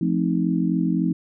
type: chord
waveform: sine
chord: F dominant seventh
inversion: none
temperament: just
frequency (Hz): 174.61 / 218.3 / 261.9 / 314.3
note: F3 / A3 / C4 / Eb4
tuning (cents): 0 / -13 / +2 / +18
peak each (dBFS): -22 / -26 / -25 / -25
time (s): 0.01-1.13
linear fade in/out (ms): 5
effects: none